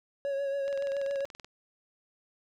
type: tone with vibrato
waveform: triangle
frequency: 555 Hz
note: C#5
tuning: 2 cents sharp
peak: -27 dBFS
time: 0.25-1.25 s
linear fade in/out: 0 ms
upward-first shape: triangle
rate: 7.2 Hz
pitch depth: 34 cents each way
type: click train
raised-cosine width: 0.2 ms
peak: -28 dBFS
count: 17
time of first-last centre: 0.68-1.446 s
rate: 20.9 Hz
effects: none